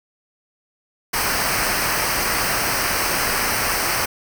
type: noise with comb filter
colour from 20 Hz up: pink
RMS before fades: -21 dBFS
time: 1.13-4.06 s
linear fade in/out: 10 ms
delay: 0.28 ms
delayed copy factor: -0.7
effects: none